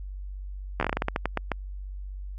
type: slowing click train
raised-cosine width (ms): 0.5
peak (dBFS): -10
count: 14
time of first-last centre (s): 0.8-1.517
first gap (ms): 12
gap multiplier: 1.23
effects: added 48 Hz sine -34 dBFS peak until 2.38 s + AAC 64 kbps